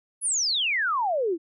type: exponential sweep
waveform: sine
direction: down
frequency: 10720 to 310 Hz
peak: -22 dBFS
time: 0.21-1.38 s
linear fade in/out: 50 ms
effects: none